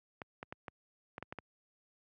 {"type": "clicks", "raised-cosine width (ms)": 0.5, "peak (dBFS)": -27, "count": 8, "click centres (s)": [0.218, 0.429, 0.525, 0.682, 1.181, 1.226, 1.325, 1.387], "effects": ["high-pass 80 Hz 12 dB/octave"]}